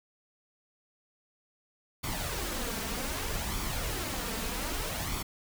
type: noise with flanger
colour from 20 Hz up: pink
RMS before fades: -34 dBFS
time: 2.03-5.23 s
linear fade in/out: 10 ms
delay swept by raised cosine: 0.88 to 4.48 ms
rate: 0.64 Hz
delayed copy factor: +0.55
effects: none